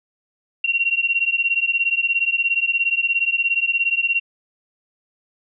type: beating tone pair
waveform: sine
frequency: 2740 / 2757 Hz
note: F7 / F7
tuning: -34 / -23 cents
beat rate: 17 Hz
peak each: -20 dBFS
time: 0.64-4.2 s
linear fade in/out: 5 ms
effects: none